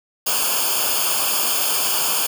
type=noise with comb filter; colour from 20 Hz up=white; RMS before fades=-20 dBFS; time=0.26-2.27 s; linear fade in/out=10 ms; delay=0.51 ms; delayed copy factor=-1; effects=none